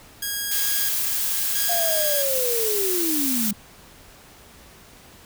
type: tone with tremolo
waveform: 5% pulse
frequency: 1639 Hz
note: G#6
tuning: 23 cents flat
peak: -14 dBFS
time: 0.22-2.25 s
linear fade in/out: 5 ms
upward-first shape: square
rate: 0.75 Hz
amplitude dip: 75%
type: noise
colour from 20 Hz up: blue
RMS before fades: -24 dBFS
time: 0.51-3.51 s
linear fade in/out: 5 ms
type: linear sweep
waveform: sine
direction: down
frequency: 704 to 199.1 Hz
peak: -24 dBFS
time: 1.69-3.53 s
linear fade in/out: 5 ms
effects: pink hiss -48 dBFS RMS until 5.25 s